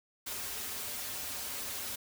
white noise with comb filter, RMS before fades -39 dBFS, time 0.26-1.96 s, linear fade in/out 10 ms, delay 6 ms, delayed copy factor -0.95, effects none

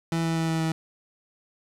30% pulse tone with pitch steps, 165.2 / 164.15 / 163.11 / 162.08 / 161.05 Hz, E3 / E3 / E3 / E3 / E3, +4 / -7 / -18 / -29 / -40 cents, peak -21 dBFS, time 0.12-0.72 s, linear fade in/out 2 ms, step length 120 ms, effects low-pass 10000 Hz 12 dB/octave + 9-bit

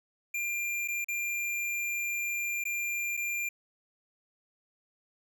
square tone with dropouts, 2389 Hz, D7, 29 cents sharp, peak -31 dBFS, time 0.34-3.49 s, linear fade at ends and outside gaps 5 ms, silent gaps 0.877-0.883 / 1.045-1.084 / 2.64-2.652 / 3.169-3.173 s, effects none

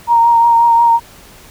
sine tone with vibrato, 932.3 Hz, A#5, in tune, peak -6 dBFS, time 0.07-1 s, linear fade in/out 50 ms, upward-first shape triangle, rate 5.6 Hz, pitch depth 24 cents each way, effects pink hiss -40 dBFS RMS until 1.5 s

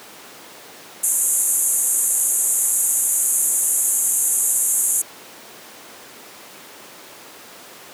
white band-pass noise, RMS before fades -19 dBFS, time 1.03-5.02 s, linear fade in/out 10 ms, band 6700 to 12000 Hz, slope 96 dB/octave, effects pink hiss -40 dBFS RMS until 7.93 s + high-pass 300 Hz 12 dB/octave

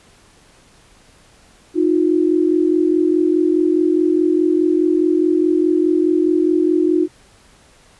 sine tone pair together, 312.3 / 357.1 Hz, D#4 / F4, +7 / +39 cents, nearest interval major second, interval 232 cents, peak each -15 dBFS, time 1.74-7.08 s, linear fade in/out 50 ms, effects pink hiss -50 dBFS RMS until 7.99 s + resampled to 24000 Hz

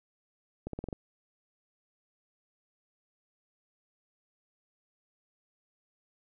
accelerating click train, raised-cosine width 2 ms, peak -23 dBFS, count 6, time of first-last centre 0.67-0.928 s, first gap 63 ms, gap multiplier 0.9, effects none

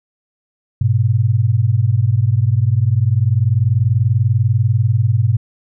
sine tone pair together, 102.4 / 122.67 Hz, G#2 / B2, -24 / -11 cents, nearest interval minor third, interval 313 cents, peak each -14 dBFS, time 0.81-5.37 s, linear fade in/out 5 ms, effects none

